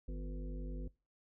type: harmonic tone with a mistuned harmonic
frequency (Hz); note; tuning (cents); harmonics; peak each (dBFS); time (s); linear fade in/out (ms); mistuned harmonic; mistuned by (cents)
50; G1; +35; 1 / 3 / 5 / 7 / 9 / 10; -39 / -50 / -50 / -55 / -59 / -56; 0.08-0.88; 5; 3; +95
effects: noise-tail reverb RT60 0.3 s tail -22 dB re dry